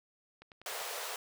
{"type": "click train", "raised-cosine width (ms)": 0.3, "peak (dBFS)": -36, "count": 5, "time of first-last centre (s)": [0.42, 0.812], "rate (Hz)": 10.2}
{"type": "high-pass noise", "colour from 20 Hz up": "pink", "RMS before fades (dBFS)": -40, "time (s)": [0.66, 1.16], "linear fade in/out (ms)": 2, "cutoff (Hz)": 440, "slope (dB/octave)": 48}
{"effects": []}